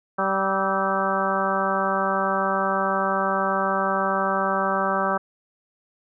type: harmonic tone with a mistuned harmonic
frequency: 193.6 Hz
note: G3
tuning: 21 cents flat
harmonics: 1 / 2 / 3 / 4 / 5 / 6 / 7 / 8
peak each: -30 / -31 / -27 / -28 / -29 / -27 / -28 / -30 dBFS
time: 0.18-5.18 s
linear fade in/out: 10 ms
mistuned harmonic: 7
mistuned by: -59 cents
effects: none